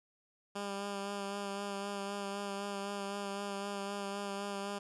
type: tone with vibrato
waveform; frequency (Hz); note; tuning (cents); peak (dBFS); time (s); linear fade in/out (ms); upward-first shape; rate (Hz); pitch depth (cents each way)
10% pulse; 200; G3; +35; -29; 0.55-4.79; 10; sine; 3.9; 21
effects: resampled to 24000 Hz